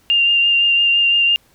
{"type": "tone with vibrato", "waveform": "sine", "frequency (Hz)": 2794, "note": "F7", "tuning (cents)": 0, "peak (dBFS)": -11, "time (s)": [0.1, 1.36], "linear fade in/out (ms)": 0, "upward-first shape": "triangle", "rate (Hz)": 5.9, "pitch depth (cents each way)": 19, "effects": ["pink hiss -55 dBFS RMS until 1.54 s"]}